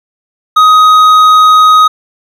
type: tone with hard clipping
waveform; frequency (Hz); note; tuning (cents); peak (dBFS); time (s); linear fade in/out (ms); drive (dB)
sine; 1256; D#6; +16; -3; 0.56-1.88; 10; 6
effects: none